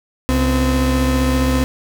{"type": "tone pair together", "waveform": "35% pulse", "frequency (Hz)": [68.06, 257.2], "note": ["C#2", "C4"], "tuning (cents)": [-31, -30], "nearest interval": "octave + major seventh", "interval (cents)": 2301, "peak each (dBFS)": -15, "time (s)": [0.29, 1.64], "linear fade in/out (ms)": 0, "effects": []}